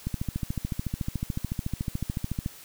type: click train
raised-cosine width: 5 ms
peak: -16 dBFS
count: 34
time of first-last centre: 0.07-2.461 s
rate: 13.8 Hz
effects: white hiss -48 dBFS RMS until 2.64 s